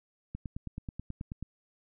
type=click train; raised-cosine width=5 ms; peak=-25 dBFS; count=11; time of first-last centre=0.35-1.426 s; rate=9.29 Hz; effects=none